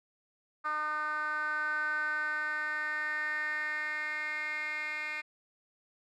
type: tone with band-pass filter sweep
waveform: 10% pulse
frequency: 303.9 Hz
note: D#4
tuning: 41 cents flat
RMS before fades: -34 dBFS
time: 0.64-5.22 s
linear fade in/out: 20 ms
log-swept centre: 1300 to 2300 Hz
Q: 6.4
effects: none